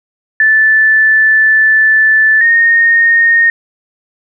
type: tone pair in turn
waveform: sine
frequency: 1754 / 1847.6 Hz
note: A6 / A#6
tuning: -6 / -16 cents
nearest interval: minor second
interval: 90 cents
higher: second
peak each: -5 dBFS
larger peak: neither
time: 0.4-2.41 / 2.41-3.5 s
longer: first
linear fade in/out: 2 ms
effects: none